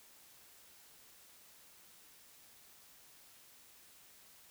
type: silence
effects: white hiss -61 dBFS RMS until 4.5 s